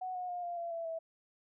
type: tone with pitch steps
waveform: sine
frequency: 741 / 725.8 / 710.8 / 696.2 / 681.9 / 667.8 / 654.1 Hz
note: F#5 / F#5 / F5 / F5 / F5 / E5 / E5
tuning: +2 / -34 / +30 / -6 / -42 / +22 / -14 cents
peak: -36 dBFS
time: 0.01-0.99 s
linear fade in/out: 10 ms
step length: 140 ms
effects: none